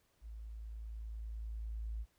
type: tone with level ramp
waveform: sine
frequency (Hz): 55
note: A1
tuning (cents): 0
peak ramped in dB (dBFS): -45 to -37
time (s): 0.21-2.06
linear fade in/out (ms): 50
effects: pink hiss -75 dBFS RMS until 2.18 s